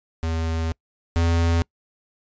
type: tone pair in turn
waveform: square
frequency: 81.5 / 83.99 Hz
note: E2 / E2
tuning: -19 / +33 cents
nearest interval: minor second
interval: 52 cents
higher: second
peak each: -23 / -18 dBFS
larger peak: second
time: 0.23-0.72 / 1.16-1.62 s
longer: first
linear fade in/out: 0 ms
effects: noise-tail reverb RT60 0.1 s tail -26 dB re dry + resampled to 16000 Hz